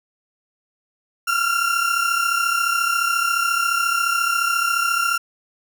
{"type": "tone pair together", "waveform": "35% pulse", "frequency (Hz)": [1362.6, 1396.9], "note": ["F6", "F6"], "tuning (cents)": [-43, 0], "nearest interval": "unison", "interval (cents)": 43, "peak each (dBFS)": -19, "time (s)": [1.27, 5.18], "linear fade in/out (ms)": 10, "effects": []}